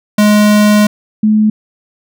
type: tone pair in turn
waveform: square / sine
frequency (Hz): 209.4 / 214.4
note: G#3 / A3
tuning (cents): +15 / -45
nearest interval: unison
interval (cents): 40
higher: second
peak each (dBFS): -6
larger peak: neither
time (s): 0.18-0.87 / 1.23-1.5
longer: first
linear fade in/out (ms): 5
effects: none